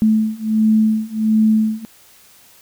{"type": "beating tone pair", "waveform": "sine", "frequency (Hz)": [217.2, 218.6], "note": ["A3", "A3"], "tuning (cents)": [-22, -11], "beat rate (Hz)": 1.4, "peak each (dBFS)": [-16, -15], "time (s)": [0.02, 1.85], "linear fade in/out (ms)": 0, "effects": ["white hiss -48 dBFS RMS until 2.61 s"]}